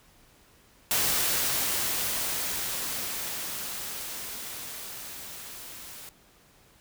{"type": "noise with level ramp", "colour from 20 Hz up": "white", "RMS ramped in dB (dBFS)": [-25, -44], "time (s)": [0.91, 6.09], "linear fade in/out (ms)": 0, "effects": ["pink hiss -59 dBFS RMS until 6.8 s"]}